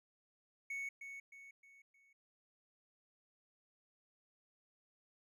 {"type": "tone with echo", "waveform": "triangle", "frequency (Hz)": 2217, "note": "C#7", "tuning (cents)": 0, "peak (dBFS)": -38, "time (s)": [0.7, 0.89], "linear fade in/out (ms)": 5, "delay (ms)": 310, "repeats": 4, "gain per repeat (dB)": -7, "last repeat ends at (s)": 2.13, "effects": []}